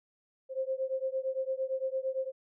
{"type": "beating tone pair", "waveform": "sine", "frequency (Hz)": [523.3, 532.1], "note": ["C5", "C5"], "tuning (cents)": [0, 29], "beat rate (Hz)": 8.8, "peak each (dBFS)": [-33, -34], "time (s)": [0.49, 2.32], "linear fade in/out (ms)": 50, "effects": []}